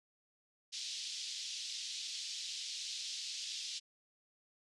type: band-pass noise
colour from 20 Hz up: white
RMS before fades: -43 dBFS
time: 0.72-3.8 s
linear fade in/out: 20 ms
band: 3200 to 5600 Hz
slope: 24 dB/octave
effects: resampled to 24000 Hz